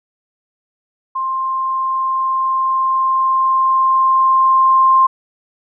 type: tone with level ramp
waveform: sine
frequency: 1054 Hz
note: C6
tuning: 12 cents sharp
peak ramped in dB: -17 to -7 dBFS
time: 1.15-5.07 s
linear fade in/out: 10 ms
effects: none